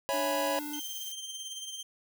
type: chord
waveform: square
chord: C# minor seventh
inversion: none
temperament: equal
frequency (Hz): 554.4 / 659.3 / 830.6 / 987.8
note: C#5 / E5 / G#5 / B5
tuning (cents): 0 / 0 / 0 / 0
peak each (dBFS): -32 / -37 / -38 / -35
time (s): 0.09-0.59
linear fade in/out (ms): 0
type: noise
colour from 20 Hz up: violet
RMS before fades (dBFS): -43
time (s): 0.12-1.12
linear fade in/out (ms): 0
type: tone with vibrato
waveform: square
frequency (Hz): 295.5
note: D4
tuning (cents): +11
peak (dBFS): -38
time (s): 0.13-0.8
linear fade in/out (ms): 10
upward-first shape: sine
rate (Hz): 17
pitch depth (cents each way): 11
type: tone with tremolo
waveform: 25% pulse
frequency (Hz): 3146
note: G7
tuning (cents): +6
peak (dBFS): -33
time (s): 0.73-1.83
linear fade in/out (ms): 5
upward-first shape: sine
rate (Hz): 18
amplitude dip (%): 45
effects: none